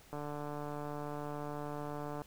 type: click train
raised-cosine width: 1 ms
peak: -28 dBFS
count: 308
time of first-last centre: 0.13-2.218 s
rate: 147 Hz
effects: pink hiss -60 dBFS RMS until 2.26 s